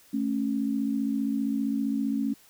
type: tone pair together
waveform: sine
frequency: 219.4 / 274.6 Hz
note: A3 / C#4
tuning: -5 / -16 cents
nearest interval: major third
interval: 389 cents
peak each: -28 / -27 dBFS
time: 0.13-2.34 s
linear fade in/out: 10 ms
effects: white hiss -57 dBFS RMS until 2.49 s